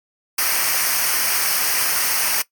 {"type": "noise with comb filter", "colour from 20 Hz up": "white", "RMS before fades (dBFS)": -19, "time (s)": [0.38, 2.42], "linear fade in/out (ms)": 5, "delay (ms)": 0.27, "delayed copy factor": -0.7, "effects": ["noise-tail reverb RT60 0.1 s tail -18 dB re dry", "MP3 96 kbps"]}